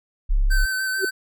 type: tone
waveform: sine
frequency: 34.29 Hz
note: C#1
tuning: 18 cents flat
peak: -15 dBFS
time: 0.29-0.66 s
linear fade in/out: 20 ms
type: tone with vibrato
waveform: square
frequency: 1534 Hz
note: G6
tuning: 38 cents flat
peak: -23 dBFS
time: 0.5-1.11 s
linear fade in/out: 20 ms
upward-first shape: square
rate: 6.8 Hz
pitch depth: 16 cents each way
type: tone with exponential growth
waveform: sine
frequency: 383.4 Hz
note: G4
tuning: 38 cents flat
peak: -16 dBFS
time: 0.97-1.05 s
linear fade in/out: 5 ms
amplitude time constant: 16 ms
effects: none